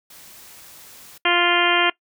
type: noise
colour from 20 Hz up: white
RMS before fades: -44 dBFS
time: 0.1-1.18 s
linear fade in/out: 5 ms
type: harmonic tone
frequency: 349.2 Hz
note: F4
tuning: in tune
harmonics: 1 / 2 / 3 / 4 / 5 / 6 / 7 / 8 / 9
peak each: -24 / -24 / -24 / -24 / -24 / -24 / -24 / -24 / -24 dBFS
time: 1.25-1.9 s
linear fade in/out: 5 ms
effects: noise-tail reverb RT60 0.1 s tail -21 dB re dry

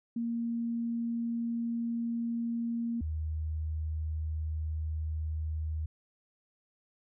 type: tone pair in turn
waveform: sine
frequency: 233.1 / 78.24 Hz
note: A#3 / D#2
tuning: 0 / +10 cents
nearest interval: octave + perfect fifth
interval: 1890 cents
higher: first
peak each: -30 / -31 dBFS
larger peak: first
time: 0.16-3.01 / 3.01-5.86 s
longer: neither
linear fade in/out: 5 ms
effects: none

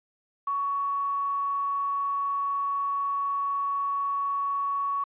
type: tone with quantisation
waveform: sine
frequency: 1119 Hz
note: C#6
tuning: 16 cents sharp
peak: -25 dBFS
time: 0.47-5.04 s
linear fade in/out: 5 ms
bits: 8
effects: resampled to 8000 Hz

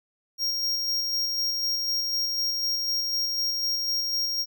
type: tone with tremolo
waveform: square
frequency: 5580 Hz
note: F8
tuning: 2 cents flat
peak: -24 dBFS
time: 0.38-4.46 s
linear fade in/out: 50 ms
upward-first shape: square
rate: 4 Hz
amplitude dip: 25%
effects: none

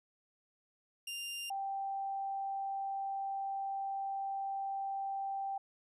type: tone pair in turn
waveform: sawtooth / sine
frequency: 2794 / 784 Hz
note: F7 / G5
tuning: 0 / 0 cents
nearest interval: octave + minor seventh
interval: 2200 cents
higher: first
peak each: -36 / -35 dBFS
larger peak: second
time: 1.07-1.5 / 1.5-5.58 s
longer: second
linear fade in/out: 5 ms
effects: resampled to 32000 Hz

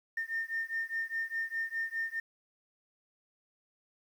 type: beating tone pair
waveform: sine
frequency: 1813 / 1817.9 Hz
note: A#6 / A#6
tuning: -49 / -44 cents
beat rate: 4.9 Hz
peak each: -35 / -35 dBFS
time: 0.17-2.2 s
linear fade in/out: 5 ms
effects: tanh soft clip ceiling -26 dBFS + 10-bit

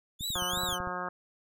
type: tone with vibrato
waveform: sawtooth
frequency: 3417 Hz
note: G#7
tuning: 49 cents sharp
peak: -29 dBFS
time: 0.19-0.79 s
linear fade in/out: 50 ms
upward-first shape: sine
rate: 2.9 Hz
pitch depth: 250 cents each way
type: clicks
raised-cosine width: 5 ms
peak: -29 dBFS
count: 11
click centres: 0.209 / 0.304 / 0.359 / 0.423 / 0.535 / 0.574 / 0.635 / 0.689 / 0.727 / 0.803 / 0.873 s
type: harmonic tone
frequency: 179.8 Hz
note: F#3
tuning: 49 cents flat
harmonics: 1 / 2 / 3 / 4 / 5 / 6 / 7 / 8 / 9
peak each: -44 / -44 / -42 / -41 / -42 / -40 / -38 / -44 / -42 dBFS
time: 0.35-1.09 s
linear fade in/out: 5 ms
effects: none

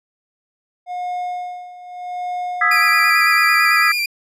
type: tone with tremolo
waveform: triangle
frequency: 719 Hz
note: F#5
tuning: 50 cents flat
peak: -19 dBFS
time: 0.86-3.13 s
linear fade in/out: 50 ms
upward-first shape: sine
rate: 0.82 Hz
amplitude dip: 80%
type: chord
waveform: sine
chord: E major seventh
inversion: third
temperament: equal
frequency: 1244.5 / 1318.5 / 1661.2 / 1975.5 Hz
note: D#6 / E6 / G#6 / B6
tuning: 0 / 0 / 0 / 0 cents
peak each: -19 / -19 / -19 / -16 dBFS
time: 2.61-3.92 s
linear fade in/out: 5 ms
type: tone with vibrato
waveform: 30% pulse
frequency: 2391 Hz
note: D7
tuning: 30 cents sharp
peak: -15 dBFS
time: 2.71-4.06 s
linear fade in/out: 5 ms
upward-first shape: square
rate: 9 Hz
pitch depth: 23 cents each way
effects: low-pass 12000 Hz 12 dB/octave

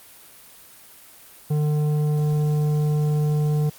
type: tone with tanh clipping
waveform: sine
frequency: 150 Hz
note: D3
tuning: 37 cents sharp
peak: -20 dBFS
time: 1.5-3.7 s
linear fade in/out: 10 ms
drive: 10 dB
effects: white hiss -47 dBFS RMS until 3.78 s + Opus 32 kbps

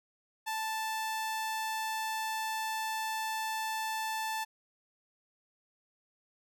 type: tone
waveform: sawtooth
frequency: 880 Hz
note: A5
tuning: in tune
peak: -29 dBFS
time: 0.46-4.45 s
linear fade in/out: 20 ms
effects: none

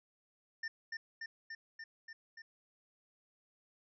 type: tone with echo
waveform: square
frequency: 1803 Hz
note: A6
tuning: 42 cents sharp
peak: -38 dBFS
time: 0.63-0.68 s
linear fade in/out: 5 ms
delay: 290 ms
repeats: 6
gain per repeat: -2 dB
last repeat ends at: 2.42 s
effects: resampled to 16000 Hz

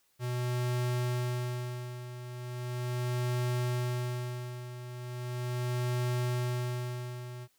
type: tone with tremolo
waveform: square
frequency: 123.47 Hz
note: B2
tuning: in tune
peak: -29 dBFS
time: 0.19-7.48 s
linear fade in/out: 50 ms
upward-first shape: sine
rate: 0.38 Hz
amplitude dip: 75%
effects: white hiss -71 dBFS RMS until 7.58 s

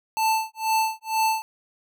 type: tone with tremolo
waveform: square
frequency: 883 Hz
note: A5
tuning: 6 cents sharp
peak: -19 dBFS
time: 0.17-1.42 s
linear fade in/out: 0 ms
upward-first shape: sine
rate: 2.1 Hz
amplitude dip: 100%
effects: none

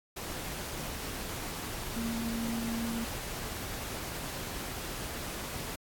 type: tone in noise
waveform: sine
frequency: 230 Hz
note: A#3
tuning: 23 cents flat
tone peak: -32 dBFS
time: 1.96-3.05 s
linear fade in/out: 10 ms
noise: pink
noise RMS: -39 dBFS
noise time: 0.16-5.76 s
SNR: +4 dB
effects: AAC 64 kbps

